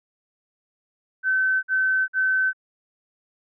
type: tone bursts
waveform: sine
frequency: 1530 Hz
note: G6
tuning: 42 cents flat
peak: -18 dBFS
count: 3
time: 1.23-2.532 s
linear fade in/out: 50 ms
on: 400 ms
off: 51 ms
effects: none